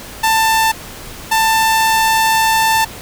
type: tone pair in turn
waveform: sawtooth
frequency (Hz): 889 / 889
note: A5 / A5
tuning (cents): +18 / +18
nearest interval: unison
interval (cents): 0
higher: neither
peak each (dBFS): -7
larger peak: neither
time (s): 0.23-0.72 / 1.31-2.85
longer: second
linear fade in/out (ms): 10
effects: pink hiss -32 dBFS RMS until 3.01 s